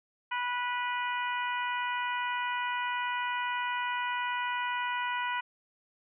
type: harmonic tone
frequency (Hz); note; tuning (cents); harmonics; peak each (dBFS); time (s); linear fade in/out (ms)
490.4; B4; -12; 2 / 3 / 4 / 5 / 6; -32 / -36 / -38 / -40 / -42; 0.31-5.41; 10
effects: none